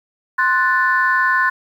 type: chord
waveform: sine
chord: F# diminished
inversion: second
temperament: equal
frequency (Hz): 1046.5 / 1480 / 1760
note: C6 / F#6 / A6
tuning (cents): 0 / 0 / 0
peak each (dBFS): -17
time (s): 0.38-1.5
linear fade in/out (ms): 10
effects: tanh soft clip ceiling -4 dBFS + 8-bit